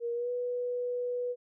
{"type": "tone with pitch glide", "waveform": "sine", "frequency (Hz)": [471.4, 490.9], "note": ["A#4", "B4"], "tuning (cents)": [19, -10], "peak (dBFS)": -30, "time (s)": [0, 1.36], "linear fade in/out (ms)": 50, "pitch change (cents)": 71, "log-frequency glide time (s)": [0.13, 0.3], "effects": []}